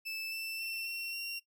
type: tone with pitch steps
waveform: 30% pulse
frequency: 2633 / 2662 / 2691 / 2721 / 2751 Hz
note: E7 / E7 / E7 / F7 / F7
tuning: -3 / +16 / +35 / -46 / -27 cents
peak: -34 dBFS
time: 0.05-1.4 s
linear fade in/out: 20 ms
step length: 270 ms
effects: noise-tail reverb RT60 0.1 s tail -17 dB re dry